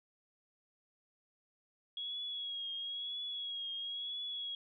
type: tone with vibrato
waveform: sine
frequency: 3322 Hz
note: G#7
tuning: in tune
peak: -38 dBFS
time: 1.97-4.55 s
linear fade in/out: 2 ms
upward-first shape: triangle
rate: 1 Hz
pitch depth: 48 cents each way
effects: none